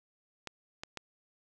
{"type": "clicks", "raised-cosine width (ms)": 0.2, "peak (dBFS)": -22, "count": 3, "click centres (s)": [0.473, 0.835, 0.973], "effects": []}